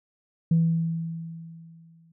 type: tone with exponential decay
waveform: sine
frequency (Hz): 164.81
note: E3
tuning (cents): 0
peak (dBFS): -15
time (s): 0.51-2.12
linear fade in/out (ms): 5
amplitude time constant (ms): 350
effects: tanh soft clip ceiling -13 dBFS